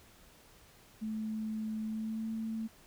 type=tone with pitch glide; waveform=sine; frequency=217.8 to 222.5 Hz; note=A3 to A3; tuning=-17 to +20 cents; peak=-34 dBFS; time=1.01-2.68 s; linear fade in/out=20 ms; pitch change=+37 cents; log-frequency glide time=1.85-2.28 s; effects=pink hiss -60 dBFS RMS until 2.86 s